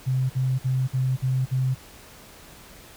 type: tone bursts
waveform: sine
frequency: 130 Hz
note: C3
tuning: 11 cents flat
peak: -20 dBFS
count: 6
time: 0.06-1.75 s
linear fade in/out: 20 ms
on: 240 ms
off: 50 ms
effects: pink hiss -47 dBFS RMS until 2.96 s